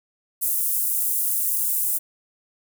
pink high-pass noise, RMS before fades -23 dBFS, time 0.41-1.99 s, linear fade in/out 20 ms, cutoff 10000 Hz, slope 24 dB/octave, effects none

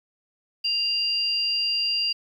sine tone pair together, 2794 / 4763 Hz, F7 / D8, 0 / +24 cents, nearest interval major sixth, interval 924 cents, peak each -27 / -23 dBFS, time 0.64-2.13 s, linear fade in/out 10 ms, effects 9-bit

